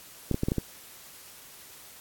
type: clicks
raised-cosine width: 3 ms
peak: -13 dBFS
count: 6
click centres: 0.313 / 0.344 / 0.434 / 0.485 / 0.519 / 0.583 s
effects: white hiss -49 dBFS RMS until 2 s + AAC 64 kbps